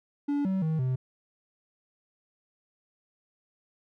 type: tone with pitch steps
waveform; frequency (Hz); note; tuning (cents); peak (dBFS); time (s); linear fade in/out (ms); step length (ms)
triangle; 287.1 / 190.5 / 158.7 / 128.5; D4 / G3 / D#3 / C3; -39 / -49 / +35 / -31; -23; 0.28-0.96; 10; 170
effects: none